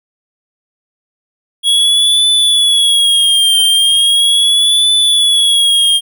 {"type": "tone with vibrato", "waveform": "square", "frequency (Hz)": 3322, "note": "G#7", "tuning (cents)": 0, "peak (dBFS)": -8, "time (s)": [1.63, 6.01], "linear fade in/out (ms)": 50, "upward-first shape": "triangle", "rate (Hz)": 0.38, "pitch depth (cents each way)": 92, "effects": []}